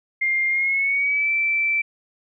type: tone with pitch glide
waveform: sine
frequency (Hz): 2113 to 2331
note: C7 to D7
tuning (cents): +16 to -14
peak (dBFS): -18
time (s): 0.21-1.82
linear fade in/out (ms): 10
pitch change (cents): +170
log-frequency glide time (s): 0.49-1.31
effects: none